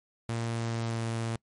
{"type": "tone with pitch glide", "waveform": "sawtooth", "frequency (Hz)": [115.6, 114.4], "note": ["A#2", "A#2"], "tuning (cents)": [-14, -32], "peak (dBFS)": -26, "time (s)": [0.29, 1.36], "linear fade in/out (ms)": 0, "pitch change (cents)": -18, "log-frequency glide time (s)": [0.51, 1.04], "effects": ["noise-tail reverb RT60 0.1 s tail -25 dB re dry", "MP3 48 kbps"]}